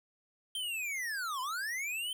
square linear two-way sweep, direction down then up, 3180 to 984 to 3125 Hz, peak -35 dBFS, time 0.55-2.13 s, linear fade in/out 2 ms, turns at 1.41 s, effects none

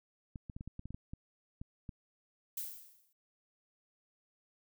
clicks, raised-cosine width 5 ms, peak -31 dBFS, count 12, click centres 0.358 / 0.498 / 0.565 / 0.609 / 0.676 / 0.794 / 0.856 / 0.906 / 0.945 / 1.135 / 1.615 / 1.892 s
violet noise with exponential decay, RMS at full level -37 dBFS, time 2.57-3.13 s, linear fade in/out 5 ms, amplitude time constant 120 ms
effects none

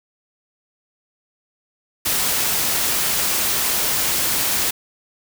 white noise, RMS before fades -20 dBFS, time 2.05-4.71 s, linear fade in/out 10 ms, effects none

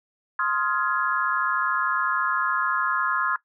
sine chord, F minor seventh, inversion second, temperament just, 1047.7 / 1257.2 / 1396.9 / 1676.3 Hz, C6 / Eb6 / F6 / Ab6, +2 / +18 / 0 / +16 cents, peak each -27 dBFS, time 0.39-3.36 s, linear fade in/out 2 ms, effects noise-tail reverb RT60 0.1 s tail -18 dB re dry

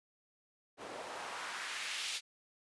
white noise with band-pass filter sweep, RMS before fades -42 dBFS, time 0.77-2.21 s, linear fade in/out 50 ms, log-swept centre 450 to 3700 Hz, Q 1.2, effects resampled to 24000 Hz

